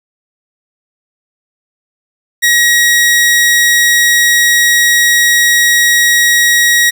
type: tone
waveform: sawtooth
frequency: 1900 Hz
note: A#6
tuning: 33 cents sharp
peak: -3 dBFS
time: 2.42-6.91 s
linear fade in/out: 20 ms
effects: none